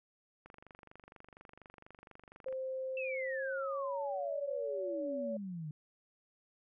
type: click train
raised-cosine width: 0.5 ms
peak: -38 dBFS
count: 51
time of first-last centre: 0.46-2.526 s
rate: 24.2 Hz
type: tone with pitch glide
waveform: sine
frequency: 523.3 to 567.4 Hz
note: C5 to C#5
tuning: 0 to +40 cents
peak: -36 dBFS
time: 2.46-5.37 s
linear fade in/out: 5 ms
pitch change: +140 cents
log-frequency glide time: 3.21-4.13 s
type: exponential sweep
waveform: sine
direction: down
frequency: 2691 to 146.83 Hz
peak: -39 dBFS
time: 2.97-5.71 s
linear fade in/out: 2 ms
effects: none